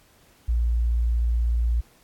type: tone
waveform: sine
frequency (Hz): 58.27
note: A#1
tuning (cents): 0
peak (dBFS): -19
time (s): 0.48-1.81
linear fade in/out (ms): 10
effects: pink hiss -58 dBFS RMS until 2.03 s + AAC 64 kbps